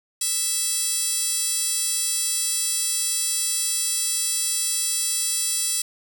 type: tone with high-pass filter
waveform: 10% pulse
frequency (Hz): 659.3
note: E5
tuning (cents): 0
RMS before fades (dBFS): -24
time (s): 0.21-5.82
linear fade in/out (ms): 5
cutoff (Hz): 6800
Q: 4.8
effects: none